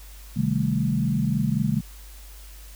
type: chord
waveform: sine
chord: A half-diminished seventh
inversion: first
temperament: equal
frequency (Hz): 130.81 / 155.56 / 196 / 220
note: C3 / Eb3 / G3 / A3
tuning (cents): 0 / 0 / 0 / 0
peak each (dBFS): -26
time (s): 0.36-1.81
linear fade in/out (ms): 10
effects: added 50 Hz sine -41 dBFS peak until 2.75 s + white hiss -49 dBFS RMS until 2.75 s